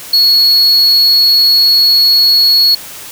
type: tone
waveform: triangle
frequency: 4353 Hz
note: C#8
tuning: 32 cents flat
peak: -4 dBFS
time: 0.13-2.75 s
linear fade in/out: 5 ms
effects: white hiss -29 dBFS RMS until 3.11 s